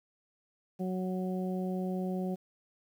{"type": "harmonic tone", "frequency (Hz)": 185, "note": "F#3", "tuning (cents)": 0, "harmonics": [1, 2, 3, 4], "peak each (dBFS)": [-32, -38, -42, -44], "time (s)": [0.79, 2.36], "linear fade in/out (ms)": 20, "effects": ["10-bit"]}